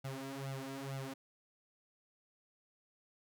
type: tone with flanger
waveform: sawtooth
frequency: 135.5 Hz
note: C#3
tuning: 39 cents flat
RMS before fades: -43 dBFS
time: 0.04-1.14 s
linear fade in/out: 10 ms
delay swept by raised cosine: 1.4 to 4.4 ms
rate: 2.2 Hz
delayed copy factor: +0.95
effects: none